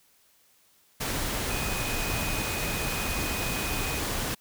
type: tone in noise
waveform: sine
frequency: 2496 Hz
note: D#7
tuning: 5 cents sharp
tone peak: -36 dBFS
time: 1.5-4 s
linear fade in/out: 10 ms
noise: pink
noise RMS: -30 dBFS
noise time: 1-4.35 s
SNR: -9 dB
effects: white hiss -63 dBFS RMS until 4.4 s